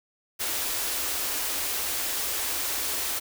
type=band-stop noise; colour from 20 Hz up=white; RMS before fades=-29 dBFS; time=0.39-3.2 s; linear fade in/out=20 ms; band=100 to 250 Hz; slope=48 dB/octave; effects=none